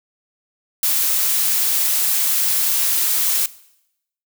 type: noise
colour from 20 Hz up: blue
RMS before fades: -18 dBFS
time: 0.83-3.46 s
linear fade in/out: 2 ms
effects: noise-tail reverb RT60 0.8 s tail -19 dB re dry